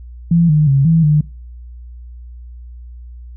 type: tone with pitch steps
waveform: sine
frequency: 169.1 / 151.9 / 137.1 / 163.5 / 150.3 Hz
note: E3 / D#3 / C#3 / E3 / D3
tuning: +44 / -41 / -19 / -14 / +40 cents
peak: -8 dBFS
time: 0.31-1.21 s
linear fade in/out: 5 ms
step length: 180 ms
effects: noise-tail reverb RT60 0.4 s tail -23 dB re dry + added 60 Hz sine -31 dBFS peak until 3.36 s